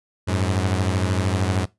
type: beating tone pair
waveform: sawtooth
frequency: 92.2 / 105.2 Hz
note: F#2 / G#2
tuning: -6 / +23 cents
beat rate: 13 Hz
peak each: -17 / -20 dBFS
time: 0.27-1.66 s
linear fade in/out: 20 ms
effects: noise-tail reverb RT60 0.2 s tail -20 dB re dry + resampled to 24000 Hz